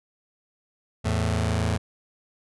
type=tone pair together; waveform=sawtooth; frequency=82.41 / 109.92 Hz; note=E2 / A2; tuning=0 / -1 cents; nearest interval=perfect fourth; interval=499 cents; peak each=-21 dBFS; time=1.04-1.78 s; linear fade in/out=20 ms; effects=resampled to 24000 Hz